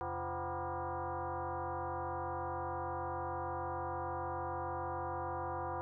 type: tone with frequency modulation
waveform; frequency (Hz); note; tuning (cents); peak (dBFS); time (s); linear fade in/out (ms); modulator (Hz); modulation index
sine; 130.81; C3; 0; -36; 0.01-5.81; 0; 215; 5
effects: none